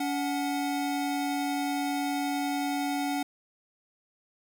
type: tone pair together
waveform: square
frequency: 283.8 / 740 Hz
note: C#4 / F#5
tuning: +41 / 0 cents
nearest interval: octave + perfect fourth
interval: 1659 cents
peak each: -30 / -33 dBFS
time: 0-3.23 s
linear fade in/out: 5 ms
effects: none